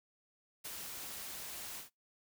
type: noise with ADSR envelope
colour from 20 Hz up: white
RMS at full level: -43 dBFS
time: 0.64-1.9 s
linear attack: 15 ms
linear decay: 27 ms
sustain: -2 dB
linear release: 130 ms
effects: noise-tail reverb RT60 0.2 s tail -26 dB re dry